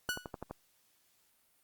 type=click train; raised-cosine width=1 ms; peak=-26 dBFS; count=6; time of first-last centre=0.09-0.51 s; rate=11.9 Hz
type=tone with exponential decay; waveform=sawtooth; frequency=1473 Hz; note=F#6; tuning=8 cents flat; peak=-26 dBFS; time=0.09-0.31 s; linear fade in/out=2 ms; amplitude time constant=46 ms
effects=white hiss -71 dBFS RMS until 1.63 s + Opus 48 kbps